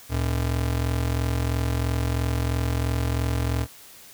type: ring-modulated tone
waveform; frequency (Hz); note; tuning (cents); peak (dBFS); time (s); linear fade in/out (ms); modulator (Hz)
square; 91.8; F#2; -13; -20; 0.09-3.67; 50; 21.5
effects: white hiss -47 dBFS RMS until 4.13 s